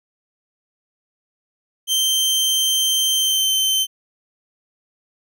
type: tone with pitch glide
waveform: sawtooth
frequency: 3129 to 3095 Hz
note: G7 to G7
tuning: -4 to -23 cents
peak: -13 dBFS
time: 1.87-3.87 s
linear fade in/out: 50 ms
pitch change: -19 cents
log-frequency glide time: 3.13-3.53 s
effects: none